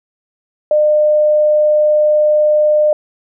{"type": "tone", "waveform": "sine", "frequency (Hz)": 604, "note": "D5", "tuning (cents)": 48, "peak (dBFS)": -8, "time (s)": [0.71, 2.93], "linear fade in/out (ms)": 2, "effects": []}